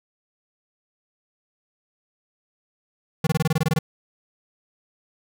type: tone bursts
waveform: square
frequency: 158.4 Hz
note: D#3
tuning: 31 cents sharp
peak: -18 dBFS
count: 11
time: 3.24-3.789 s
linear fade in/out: 5 ms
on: 29 ms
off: 23 ms
effects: none